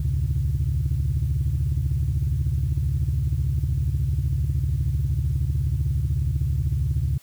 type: tone cluster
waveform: sine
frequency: 68.7 / 81.6 / 103.6 / 123.4 / 139.6 Hz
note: C#2 / E2 / G#2 / B2 / C#3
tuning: -15 / -17 / -4 / -1 / +13 cents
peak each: -24 / -26 / -28 / -27 / -26 dBFS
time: 0-7.18 s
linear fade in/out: 5 ms
effects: tanh soft clip ceiling -14 dBFS + white hiss -54 dBFS RMS until 7.22 s